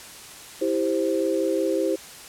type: chord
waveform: sine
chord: C major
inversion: first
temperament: just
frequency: 327 / 392.4 / 523.3 Hz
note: E4 / G4 / C5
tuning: -14 / +2 / 0 cents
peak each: -25 dBFS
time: 0.61-1.96 s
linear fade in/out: 10 ms
effects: white hiss -42 dBFS RMS until 2.28 s + low-pass 11000 Hz 12 dB/octave